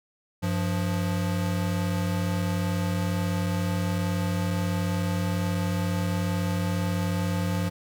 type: tone pair together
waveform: square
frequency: 96.9 / 175.57 Hz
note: G2 / F3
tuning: -20 / +9 cents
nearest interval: minor seventh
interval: 1029 cents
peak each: -28 dBFS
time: 0.42-7.7 s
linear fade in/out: 20 ms
effects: none